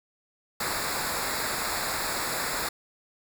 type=noise with comb filter; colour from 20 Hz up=pink; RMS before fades=-30 dBFS; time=0.6-2.69 s; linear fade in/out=5 ms; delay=0.33 ms; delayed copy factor=-0.8; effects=none